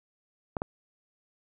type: clicks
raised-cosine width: 1 ms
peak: -16 dBFS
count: 2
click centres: 0.568 / 0.619 s
effects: none